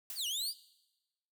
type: noise with exponential decay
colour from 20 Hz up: blue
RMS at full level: -40 dBFS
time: 0.1-0.42 s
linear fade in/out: 1 ms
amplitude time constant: 68 ms
type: linear two-way sweep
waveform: sawtooth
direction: down then up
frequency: 4977 to 2794 to 4977 Hz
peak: -31 dBFS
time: 0.15-0.54 s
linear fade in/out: 50 ms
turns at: 0.27 s
effects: noise-tail reverb RT60 1.0 s tail -19 dB re dry